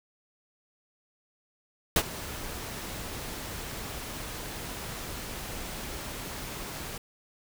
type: noise with ADSR envelope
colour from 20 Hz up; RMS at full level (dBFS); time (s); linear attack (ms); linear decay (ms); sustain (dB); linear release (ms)
pink; -20; 1.96-6.98; 3; 59; -18; 5
effects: none